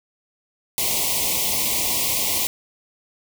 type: band-stop noise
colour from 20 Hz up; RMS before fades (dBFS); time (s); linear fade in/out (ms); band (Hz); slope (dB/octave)
white; -22; 0.78-2.47; 0; 1100 to 2000; 96
effects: none